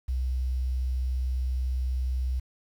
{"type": "tone", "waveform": "sine", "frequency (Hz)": 63.6, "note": "C2", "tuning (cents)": -48, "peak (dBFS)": -25, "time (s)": [0.08, 2.4], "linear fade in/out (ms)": 10, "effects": ["9-bit"]}